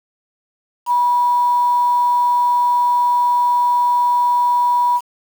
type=tone with quantisation; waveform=sine; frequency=972 Hz; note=B5; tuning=28 cents flat; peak=-12 dBFS; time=0.86-5.01 s; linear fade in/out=50 ms; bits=6; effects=none